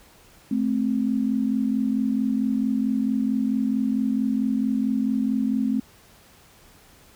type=tone pair together; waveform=sine; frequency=217.1 / 261.6 Hz; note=A3 / C4; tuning=-23 / 0 cents; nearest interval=minor third; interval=323 cents; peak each=-23 dBFS; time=0.51-5.8 s; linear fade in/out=5 ms; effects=pink hiss -53 dBFS RMS until 7.15 s